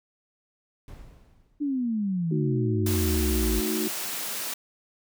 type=noise with exponential decay; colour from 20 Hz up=brown; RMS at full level=-40 dBFS; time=0.88-1.94 s; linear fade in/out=1 ms; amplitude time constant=230 ms
type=exponential sweep; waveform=sine; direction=down; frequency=299.4 to 50.9 Hz; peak=-24 dBFS; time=1.6-3.61 s; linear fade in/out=20 ms
type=chord; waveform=sine; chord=D# diminished; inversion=second; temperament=equal; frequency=220 / 311.1 / 370 Hz; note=A3 / D#4 / F#4; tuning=0 / 0 / 0 cents; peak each=-30 dBFS; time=2.31-3.88 s; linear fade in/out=5 ms
type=high-pass noise; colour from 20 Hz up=white; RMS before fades=-32 dBFS; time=2.86-4.54 s; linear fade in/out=5 ms; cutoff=170 Hz; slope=24 dB/octave
effects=none